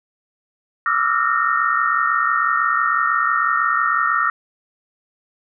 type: tone cluster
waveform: sine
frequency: 1164 / 1300 / 1346 / 1416 / 1841 Hz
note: D6 / E6 / E6 / F6 / A#6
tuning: -16 / -24 / +36 / +23 / -22 cents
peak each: -22 dBFS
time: 0.86-4.3 s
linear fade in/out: 2 ms
effects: none